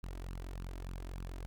sawtooth tone with flanger, 44.73 Hz, F1, 42 cents sharp, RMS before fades -43 dBFS, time 0.03-1.46 s, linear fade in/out 0 ms, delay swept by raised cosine 0.69 to 3.19 ms, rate 3.4 Hz, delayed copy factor +0.65, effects none

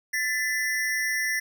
square ring-modulated tone, 1887 Hz, A#6, 21 cents sharp, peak -22 dBFS, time 0.13-1.4 s, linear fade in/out 10 ms, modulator 125 Hz, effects none

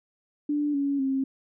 sine tone with pitch steps, 293.7 / 280.6 / 268.1 Hz, D4 / C#4 / C4, 0 / +21 / +42 cents, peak -23 dBFS, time 0.49-1.24 s, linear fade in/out 5 ms, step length 250 ms, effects none

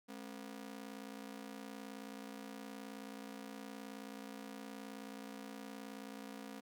sawtooth ring-modulated tone, 240.6 Hz, B3, 45 cents flat, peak -40 dBFS, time 0.08-6.61 s, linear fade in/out 20 ms, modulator 29.5 Hz, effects none

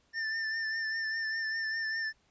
square tone with vibrato, 1784 Hz, A6, 23 cents sharp, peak -32 dBFS, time 0.13-2.13 s, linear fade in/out 50 ms, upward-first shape triangle, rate 5 Hz, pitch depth 38 cents each way, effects pink hiss -70 dBFS RMS until 2.3 s + resampled to 16000 Hz

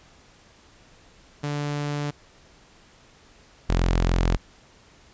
sawtooth tone pair in turn, 145.9 / 43.38 Hz, D3 / F1, -11 / -11 cents, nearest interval octave + major sixth, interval 2100 cents, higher first, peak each -22 / -15 dBFS, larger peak second, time 1.43-2.11 / 3.69-4.37 s, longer neither, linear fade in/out 10 ms, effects pink hiss -54 dBFS RMS until 5.13 s + resampled to 16000 Hz

